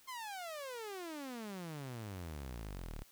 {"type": "exponential sweep", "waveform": "sawtooth", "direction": "down", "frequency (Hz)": [1069, 33.66], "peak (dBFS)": -39, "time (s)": [0.07, 3.04], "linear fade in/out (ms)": 20, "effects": ["white hiss -64 dBFS RMS until 3.11 s"]}